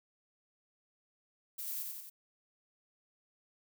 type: noise with echo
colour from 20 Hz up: violet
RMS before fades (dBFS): -41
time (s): 1.58-1.83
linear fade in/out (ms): 10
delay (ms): 90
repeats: 3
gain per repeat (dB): -3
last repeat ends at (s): 2.1
effects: none